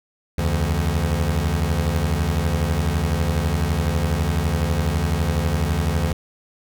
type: beating tone pair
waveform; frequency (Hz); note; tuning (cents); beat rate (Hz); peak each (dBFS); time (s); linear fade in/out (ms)
25% pulse; 73.42 / 85.42; D2 / F2; 0 / -38; 12; -18; 0.38-6.13; 5
effects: none